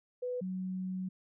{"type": "tone pair in turn", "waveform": "sine", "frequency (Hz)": [496.7, 186.05], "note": ["B4", "F#3"], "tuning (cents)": [10, 10], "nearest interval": "octave + perfect fourth", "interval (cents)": 1700, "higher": "first", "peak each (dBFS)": [-33, -34], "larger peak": "first", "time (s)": [[0.22, 0.41], [0.41, 1.09]], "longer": "second", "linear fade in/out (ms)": 10, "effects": []}